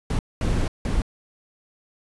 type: noise bursts at uneven times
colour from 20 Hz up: brown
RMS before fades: -22 dBFS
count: 3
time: 0.1-0.19 / 0.41-0.68 / 0.85-1.02 s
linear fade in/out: 2 ms
effects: resampled to 24000 Hz